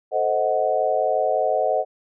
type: chord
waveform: sine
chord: A diminished seventh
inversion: none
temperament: equal with one note detuned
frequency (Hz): 440 / 523.3 / 628.8 / 740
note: A4 / C5 / Eb5 / Gb5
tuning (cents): 0 / 0 / +18 / 0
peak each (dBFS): -27 / -24 / -22 / -23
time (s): 0.11-1.85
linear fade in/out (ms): 50
effects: none